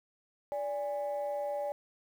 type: tone pair together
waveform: sine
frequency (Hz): 580.5 / 821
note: D5 / G#5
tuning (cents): -20 / -20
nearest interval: tritone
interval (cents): 600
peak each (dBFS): -32 / -37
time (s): 0.52-1.72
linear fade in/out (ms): 0
effects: tanh soft clip ceiling -27 dBFS + 10-bit